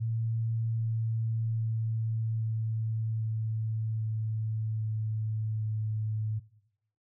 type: tone with pitch steps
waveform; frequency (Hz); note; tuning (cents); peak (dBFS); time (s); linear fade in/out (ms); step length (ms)
sine; 113.4 / 112.68 / 111.97 / 111.26 / 110.55 / 109.85 / 109.16 / 108.47; A#2 / A2 / A2 / A2 / A2 / A2 / A2 / A2; -47 / +42 / +31 / +20 / +9 / -2 / -13 / -24; -28; 0-6.4; 20; 800
effects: noise-tail reverb RT60 0.9 s tail -20 dB re dry